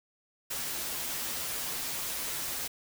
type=noise with comb filter; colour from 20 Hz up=white; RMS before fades=-35 dBFS; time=0.5-2.68 s; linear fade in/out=10 ms; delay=10 ms; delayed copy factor=-0.55; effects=none